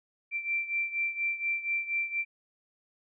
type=beating tone pair; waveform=sine; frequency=2349 / 2353.2 Hz; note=D7 / D7; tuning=0 / +3 cents; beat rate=4.2 Hz; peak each=-30 / -34 dBFS; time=0.31-2.25 s; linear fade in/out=50 ms; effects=none